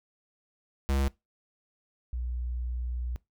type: tone pair in turn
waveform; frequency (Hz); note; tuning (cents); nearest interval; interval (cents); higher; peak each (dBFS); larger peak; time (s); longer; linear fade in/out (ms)
square / sine; 68.3 / 60.85; C#2 / B1; -25 / -25; major second; 200; first; -25 / -30; first; 0.89-1.08 / 2.13-3.16; second; 0
effects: noise-tail reverb RT60 0.2 s tail -22 dB re dry